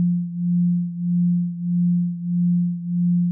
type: beating tone pair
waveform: sine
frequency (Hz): 174.61 / 176.21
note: F3 / F3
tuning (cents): 0 / +16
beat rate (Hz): 1.6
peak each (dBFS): -19 / -23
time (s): 0-3.31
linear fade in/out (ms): 0
effects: none